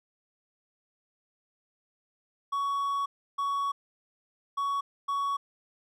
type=tone bursts at uneven times; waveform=triangle; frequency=1120 Hz; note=C#6; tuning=18 cents sharp; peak=-25 dBFS; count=4; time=2.52-3.06 / 3.38-3.72 / 4.57-4.81 / 5.08-5.37 s; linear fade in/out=10 ms; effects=none